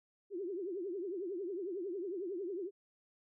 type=tone with vibrato; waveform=sine; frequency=371.1 Hz; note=F#4; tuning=5 cents sharp; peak=-37 dBFS; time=0.3-2.71 s; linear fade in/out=50 ms; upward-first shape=triangle; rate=11 Hz; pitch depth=220 cents each way; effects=none